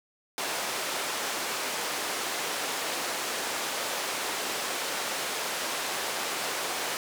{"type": "band-pass noise", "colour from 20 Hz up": "pink", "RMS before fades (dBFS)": -32, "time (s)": [0.38, 6.97], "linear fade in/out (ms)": 0, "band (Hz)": [480, 11000], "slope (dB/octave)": 12, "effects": []}